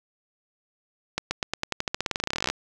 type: accelerating click train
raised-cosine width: 0.2 ms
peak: -8 dBFS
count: 27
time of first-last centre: 1.18-2.5 s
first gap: 130 ms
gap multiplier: 0.91
effects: none